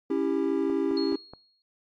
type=chord; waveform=triangle; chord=C# diminished; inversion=none; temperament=equal with one note detuned; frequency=277.2 / 329.6 / 396.6 Hz; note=C#4 / E4 / G4; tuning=0 / 0 / +20 cents; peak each=-26 dBFS; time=0.1-1.16 s; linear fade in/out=5 ms
type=click train; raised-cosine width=1 ms; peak=-28 dBFS; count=4; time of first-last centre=0.7-1.336 s; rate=4.72 Hz
type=tone with exponential decay; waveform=sine; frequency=4300 Hz; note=C8; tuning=47 cents sharp; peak=-31 dBFS; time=0.97-1.62 s; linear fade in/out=1 ms; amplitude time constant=140 ms
effects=noise-tail reverb RT60 0.4 s tail -26 dB re dry + MP3 64 kbps